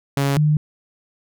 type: tone pair in turn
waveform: sawtooth / sine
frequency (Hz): 139.4 / 151.14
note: C#3 / D#3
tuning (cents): +10 / -50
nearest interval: minor second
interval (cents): 140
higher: second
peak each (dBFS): -13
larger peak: neither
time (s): 0.17-0.37 / 0.37-0.57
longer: neither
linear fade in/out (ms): 2
effects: none

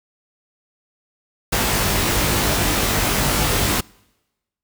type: noise with comb filter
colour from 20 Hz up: pink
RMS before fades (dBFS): -19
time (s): 1.52-3.81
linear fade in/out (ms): 10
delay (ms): 20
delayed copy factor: +1
effects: noise-tail reverb RT60 1.0 s tail -26 dB re dry

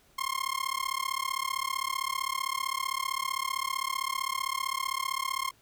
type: tone with amplitude modulation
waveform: sawtooth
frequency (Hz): 1066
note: C6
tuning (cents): +32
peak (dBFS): -22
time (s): 0.18-5.51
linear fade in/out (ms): 10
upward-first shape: sine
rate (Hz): 35.5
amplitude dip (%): 100
effects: pink hiss -63 dBFS RMS until 5.61 s

